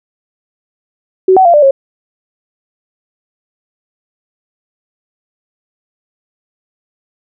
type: tone with pitch steps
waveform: sine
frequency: 376 / 754 / 688 / 592 / 544 Hz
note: F#4 / F#5 / F5 / D5 / C#5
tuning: +28 / +32 / -26 / +14 / -33 cents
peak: -3 dBFS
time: 1.28-1.71 s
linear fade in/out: 5 ms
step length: 86 ms
effects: none